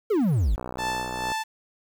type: exponential sweep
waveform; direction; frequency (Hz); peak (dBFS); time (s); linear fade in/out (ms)
triangle; down; 470 to 42.56; -17; 0.1-0.56; 10
type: click train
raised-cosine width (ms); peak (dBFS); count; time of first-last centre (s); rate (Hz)
1; -19; 47; 0.58-1.318; 62.3
type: tone with tremolo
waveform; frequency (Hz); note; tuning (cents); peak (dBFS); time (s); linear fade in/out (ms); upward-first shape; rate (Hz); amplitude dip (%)
sawtooth; 880; A5; 0; -21; 0.78-1.44; 20; triangle; 2.3; 65
effects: low-pass 9000 Hz 12 dB/octave + 8-bit